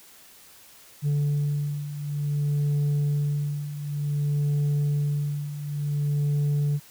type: beating tone pair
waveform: sine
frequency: 145 / 145.55 Hz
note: D3 / D3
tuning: -22 / -15 cents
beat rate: 0.55 Hz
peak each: -26 / -22 dBFS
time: 1.02-6.8 s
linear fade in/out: 50 ms
effects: tanh soft clip ceiling -20 dBFS + white hiss -51 dBFS RMS until 6.9 s